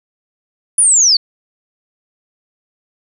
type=linear sweep; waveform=sine; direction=down; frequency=9956 to 4319 Hz; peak=-7 dBFS; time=0.78-1.17 s; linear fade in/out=5 ms; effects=none